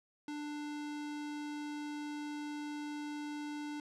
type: tone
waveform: square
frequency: 295.9 Hz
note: D4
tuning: 13 cents sharp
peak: -40 dBFS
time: 0.28-3.8 s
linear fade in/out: 2 ms
effects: low-pass 7000 Hz 12 dB/octave